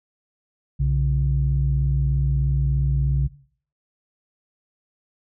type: tone pair together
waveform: sine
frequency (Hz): 61.73 / 138.59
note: B1 / C#3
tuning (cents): 0 / 0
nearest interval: octave + major second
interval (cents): 1400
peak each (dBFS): -20 / -19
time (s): 0.79-3.28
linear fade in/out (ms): 20
effects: noise-tail reverb RT60 0.5 s tail -17 dB re dry + tanh soft clip ceiling -11 dBFS